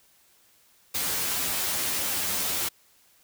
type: noise with comb filter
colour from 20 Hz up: white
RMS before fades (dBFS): -28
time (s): 0.94-2.69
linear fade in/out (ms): 10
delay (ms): 11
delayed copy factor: +0.8
effects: white hiss -61 dBFS RMS until 3.23 s